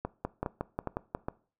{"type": "two click trains", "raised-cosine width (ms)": 1, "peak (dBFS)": [-18, -17], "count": [4, 6], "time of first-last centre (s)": [[0.05, 1.285], [0.25, 1.149]], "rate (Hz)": [2.43, 5.56], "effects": ["noise-tail reverb RT60 0.4 s tail -20 dB re dry"]}